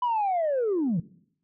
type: linear sweep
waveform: sine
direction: down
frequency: 1003 to 146.2 Hz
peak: -21 dBFS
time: 0.02-1 s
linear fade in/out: 5 ms
effects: noise-tail reverb RT60 0.7 s tail -21 dB re dry + tanh soft clip ceiling -20 dBFS